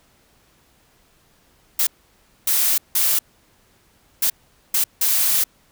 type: noise bursts at uneven times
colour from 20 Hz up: blue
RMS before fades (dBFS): -18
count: 6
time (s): 1.79-1.87 / 2.47-2.78 / 2.95-3.19 / 4.22-4.3 / 4.74-4.84 / 5.01-5.44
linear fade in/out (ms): 5
effects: pink hiss -58 dBFS RMS until 5.71 s